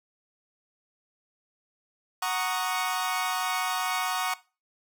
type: chord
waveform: sawtooth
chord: D# minor seventh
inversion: first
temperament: equal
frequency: 740 / 932.3 / 1108.7 / 1244.5 Hz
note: F#5 / A#5 / C#6 / D#6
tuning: 0 / 0 / 0 / 0 cents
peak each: -27 / -30 / -28 / -30 dBFS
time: 2.22-4.34 s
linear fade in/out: 5 ms
effects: noise-tail reverb RT60 0.3 s tail -18 dB re dry